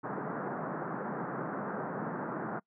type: band-pass noise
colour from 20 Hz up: pink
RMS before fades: -37 dBFS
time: 0.03-2.6 s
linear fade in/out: 20 ms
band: 140 to 1600 Hz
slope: 48 dB/octave
effects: noise-tail reverb RT60 0.1 s tail -25 dB re dry